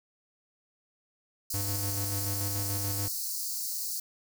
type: high-pass noise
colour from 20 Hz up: white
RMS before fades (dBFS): -34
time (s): 1.5-4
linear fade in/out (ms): 5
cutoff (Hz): 4200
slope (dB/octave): 96
type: tone with tremolo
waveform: square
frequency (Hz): 100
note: G2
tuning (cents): +35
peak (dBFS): -32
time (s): 1.54-3.08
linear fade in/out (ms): 0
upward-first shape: square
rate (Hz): 6.9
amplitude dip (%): 30
effects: none